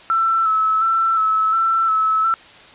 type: tone with vibrato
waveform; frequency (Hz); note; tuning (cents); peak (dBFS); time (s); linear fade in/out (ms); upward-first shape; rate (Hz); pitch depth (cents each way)
sine; 1318.5; E6; 0; -14; 0.1-2.34; 0; square; 1.4; 25
effects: white hiss -43 dBFS RMS until 2.74 s + resampled to 8000 Hz